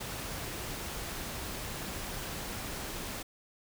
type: noise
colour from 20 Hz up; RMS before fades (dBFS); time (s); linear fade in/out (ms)
pink; -39; 0-3.23; 10
effects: none